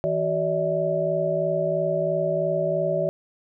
sine tone cluster, 163 / 377.6 / 577 / 640 Hz, E3 / F#4 / D5 / D#5, -19 / +35 / -31 / +49 cents, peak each -29 / -29 / -24 / -26 dBFS, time 0.04-3.09 s, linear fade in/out 0 ms, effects none

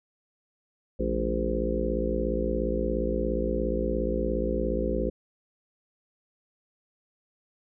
harmonic tone with a mistuned harmonic, 57.1 Hz, A#1, 35 cents flat, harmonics 1 / 3 / 4 / 5 / 6 / 7 / 8 / 9, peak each -30 / -36 / -33 / -36 / -34 / -33 / -37 / -31 dBFS, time 0.99-5.1 s, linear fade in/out 10 ms, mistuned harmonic 4, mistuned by -86 cents, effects none

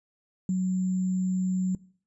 sine tone with sample-and-hold, 185 Hz, F#3, in tune, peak -23 dBFS, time 0.49-1.75 s, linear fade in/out 2 ms, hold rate 7350 Hz, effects noise-tail reverb RT60 0.5 s tail -22 dB re dry + resampled to 22050 Hz

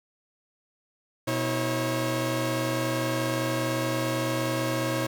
sawtooth tone cluster, 123.5 / 321.2 / 545 Hz, B2 / E4 / C#5, 0 / -45 / -29 cents, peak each -26 dBFS, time 1.27-5.07 s, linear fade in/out 10 ms, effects none

